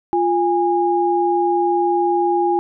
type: tone pair together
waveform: sine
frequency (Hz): 349.2 / 820.3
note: F4 / G#5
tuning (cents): 0 / -22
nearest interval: octave + minor third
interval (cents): 1478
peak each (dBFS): -17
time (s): 0.13-2.59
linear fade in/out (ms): 0
effects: none